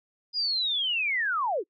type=linear sweep; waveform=sine; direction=down; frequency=4978 to 307.1 Hz; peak=-24 dBFS; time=0.33-1.64 s; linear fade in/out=50 ms; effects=noise-tail reverb RT60 0.1 s tail -26 dB re dry + MP3 32 kbps